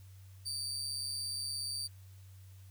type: tone with amplitude modulation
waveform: 30% pulse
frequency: 4638 Hz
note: D8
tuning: 22 cents flat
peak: -31 dBFS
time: 0.45-1.88 s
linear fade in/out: 20 ms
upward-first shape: sine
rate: 137 Hz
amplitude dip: 50%
effects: added 95 Hz sine -51 dBFS peak until 2.7 s + white hiss -66 dBFS RMS until 2.7 s